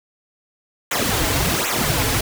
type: noise with flanger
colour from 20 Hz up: pink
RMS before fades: -20 dBFS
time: 0.91-2.21 s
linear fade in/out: 5 ms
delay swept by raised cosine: 0.2 to 5.5 ms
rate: 1.3 Hz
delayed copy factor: -0.95
effects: none